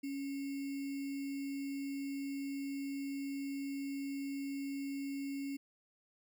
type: tone with sample-and-hold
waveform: sine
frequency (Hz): 277.2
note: C#4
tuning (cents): 0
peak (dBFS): -37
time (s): 0.03-5.57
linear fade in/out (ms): 10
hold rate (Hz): 2450
effects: none